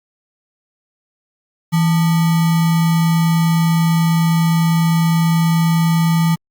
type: tone with sample-and-hold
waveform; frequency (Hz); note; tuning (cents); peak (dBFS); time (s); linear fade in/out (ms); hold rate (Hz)
sine; 164.8; E3; 0; -11; 1.72-6.36; 20; 1050
effects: Opus 48 kbps